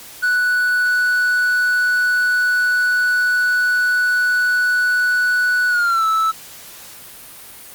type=tone with pitch glide; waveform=triangle; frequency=1480 to 1310.9 Hz; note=F#6 to E6; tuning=0 to -10 cents; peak=-12 dBFS; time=0.22-6.32 s; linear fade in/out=20 ms; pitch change=-210 cents; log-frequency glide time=5.69-6.05 s; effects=white hiss -38 dBFS RMS until 7.74 s + Opus 48 kbps